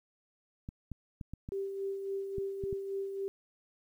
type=clicks; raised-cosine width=5 ms; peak=-28 dBFS; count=8; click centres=0.689 / 0.917 / 1.212 / 1.336 / 1.489 / 2.383 / 2.638 / 2.728 s
type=tone with tremolo; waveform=sine; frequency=392 Hz; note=G4; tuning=in tune; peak=-32 dBFS; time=1.52-3.28 s; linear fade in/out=0 ms; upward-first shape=sine; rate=3.6 Hz; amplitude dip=45%
effects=11-bit